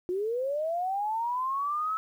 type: linear sweep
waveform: sine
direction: up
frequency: 349.2 to 1308 Hz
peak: -27 dBFS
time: 0.09-1.97 s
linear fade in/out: 0 ms
effects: 10-bit